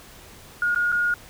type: tone with dropouts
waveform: sine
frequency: 1433 Hz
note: F6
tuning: 44 cents sharp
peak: -19 dBFS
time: 0.62-1.14 s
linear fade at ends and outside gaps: 2 ms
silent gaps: 0.747-0.759 / 0.919-0.924 s
effects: pink hiss -46 dBFS RMS until 1.29 s